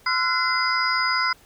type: tone cluster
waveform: sine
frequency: 1031 / 1347 / 1467 / 2052 / 4949 Hz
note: C6 / E6 / F#6 / C7 / D#8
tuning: -26 / +37 / -15 / -34 / -10 cents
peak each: -26 dBFS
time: 0.06-1.33 s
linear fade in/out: 5 ms
effects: pink hiss -54 dBFS RMS until 1.45 s